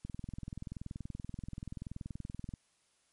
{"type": "click train", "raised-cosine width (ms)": 5, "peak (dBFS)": -29, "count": 53, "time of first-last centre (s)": [0.05, 2.538], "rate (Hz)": 20.9, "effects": ["white hiss -73 dBFS RMS until 3.12 s", "MP3 48 kbps"]}